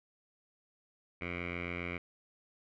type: tone with low-pass filter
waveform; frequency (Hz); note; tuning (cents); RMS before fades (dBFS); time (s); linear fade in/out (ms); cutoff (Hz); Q
10% pulse; 87.31; F2; 0; -39; 1.21-1.98; 5; 2300; 7.5
effects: none